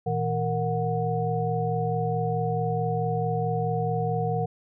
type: tone cluster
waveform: sine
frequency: 117 / 161.6 / 463.8 / 733 Hz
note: A#2 / E3 / A#4 / F#5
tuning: +7 / -34 / -9 / -16 cents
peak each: -29 dBFS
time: 0.06-4.46 s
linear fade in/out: 10 ms
effects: none